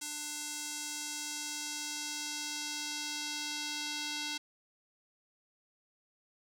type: tone with band-pass filter sweep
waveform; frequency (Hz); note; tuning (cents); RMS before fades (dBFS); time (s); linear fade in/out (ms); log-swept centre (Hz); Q
square; 297.2; D4; +21; -39; 0.01-4.38; 10; 7700 to 4400; 1.5
effects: none